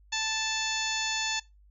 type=harmonic tone with a mistuned harmonic; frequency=880 Hz; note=A5; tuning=in tune; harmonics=1 / 2 / 3 / 4 / 5 / 6 / 7 / 8; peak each=-37 / -35 / -35 / -34 / -36 / -40 / -39 / -37 dBFS; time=0.12-1.4 s; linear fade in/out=10 ms; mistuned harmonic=8; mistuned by=-54 cents; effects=noise-tail reverb RT60 0.2 s tail -21 dB re dry + added 50 Hz sine -55 dBFS peak until 1.7 s